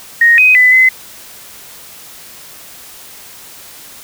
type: tone with pitch steps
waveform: sine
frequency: 1867 / 2511 / 2002 / 2040 Hz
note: A#6 / D#7 / B6 / C7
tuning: +2 / +15 / +23 / -44 cents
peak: -4 dBFS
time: 0.21-0.89 s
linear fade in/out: 5 ms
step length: 170 ms
effects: white hiss -35 dBFS RMS until 4.03 s